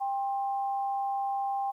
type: tone pair together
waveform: sine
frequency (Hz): 794 / 1059.9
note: G5 / C6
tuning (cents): +22 / +22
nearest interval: perfect fourth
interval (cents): 500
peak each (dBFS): -28 / -40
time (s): 0-1.72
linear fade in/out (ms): 20
effects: 11-bit